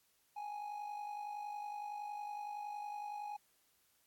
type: tone with amplitude modulation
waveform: triangle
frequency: 830.6 Hz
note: G#5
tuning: in tune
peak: -37 dBFS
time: 0.36-3.37 s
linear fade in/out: 10 ms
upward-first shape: sine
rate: 50.8 Hz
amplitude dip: 55%
effects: white hiss -74 dBFS RMS until 4.06 s + AAC 64 kbps